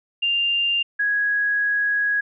sine tone pair in turn, 2794 / 1661.3 Hz, F7 / G#6, 0 / 0 cents, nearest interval major sixth, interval 900 cents, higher first, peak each -18 dBFS, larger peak neither, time 0.22-0.83 / 0.99-2.21 s, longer second, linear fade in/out 10 ms, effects none

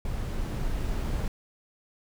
brown noise with level ramp, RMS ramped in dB -31 to -28 dBFS, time 0.05-1.28 s, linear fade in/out 2 ms, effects none

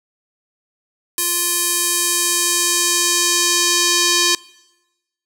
square tone with band-pass filter sweep, 349.2 Hz, F4, in tune, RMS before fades -17 dBFS, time 1.18-4.35 s, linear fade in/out 2 ms, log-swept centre 11000 to 5400 Hz, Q 1.3, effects noise-tail reverb RT60 1.0 s tail -22 dB re dry

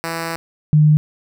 5% pulse / sine tone pair in turn, 165.3 / 151.82 Hz, E3 / D#3, +5 / -42 cents, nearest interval minor second, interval 147 cents, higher first, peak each -11 / -8 dBFS, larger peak second, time 0.04-0.36 / 0.73-0.97 s, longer first, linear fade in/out 0 ms, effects none

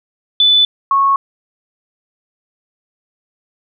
sine tone pair in turn, 3492 / 1099.9 Hz, A7 / C#6, -14 / -14 cents, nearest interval octave + minor sixth, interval 2000 cents, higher first, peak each -7 / -9 dBFS, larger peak first, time 0.4-0.65 / 0.91-1.16 s, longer neither, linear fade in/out 2 ms, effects none

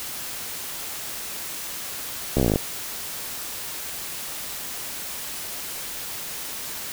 slowing click train, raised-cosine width 2 ms, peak -7 dBFS, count 12, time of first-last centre 2.37-2.559 s, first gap 14 ms, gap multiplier 1.04, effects white hiss -33 dBFS RMS until 6.92 s

